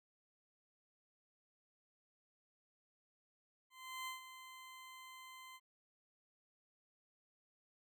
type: tone with ADSR envelope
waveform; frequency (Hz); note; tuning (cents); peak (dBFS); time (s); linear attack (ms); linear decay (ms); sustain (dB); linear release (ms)
20% pulse; 1035; C6; -19; -37; 3.7-5.6; 370; 130; -11; 45
effects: none